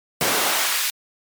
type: noise with high-pass filter sweep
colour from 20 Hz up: pink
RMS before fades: -21 dBFS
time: 0.21-0.9 s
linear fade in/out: 0 ms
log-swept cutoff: 230 to 2400 Hz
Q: 0.76
effects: MP3 96 kbps